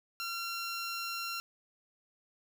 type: tone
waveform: 15% pulse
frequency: 1370 Hz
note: F6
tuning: 34 cents flat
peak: -29 dBFS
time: 0.2-1.4 s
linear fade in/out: 0 ms
effects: none